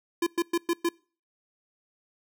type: tone bursts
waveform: square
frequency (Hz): 341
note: F4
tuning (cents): -41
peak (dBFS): -23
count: 5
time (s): 0.22-0.89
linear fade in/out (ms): 5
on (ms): 46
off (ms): 110
effects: noise-tail reverb RT60 0.4 s tail -25 dB re dry